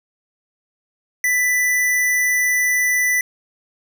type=tone; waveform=square; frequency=1986 Hz; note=B6; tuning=9 cents sharp; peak=-16 dBFS; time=1.24-3.21 s; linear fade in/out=2 ms; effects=none